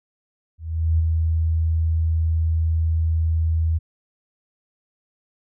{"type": "tone with ADSR envelope", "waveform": "sine", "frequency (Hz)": 81, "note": "E2", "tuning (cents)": -30, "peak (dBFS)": -14, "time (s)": [0.58, 3.79], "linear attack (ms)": 410, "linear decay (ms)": 19, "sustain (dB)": -3, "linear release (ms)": 21, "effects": []}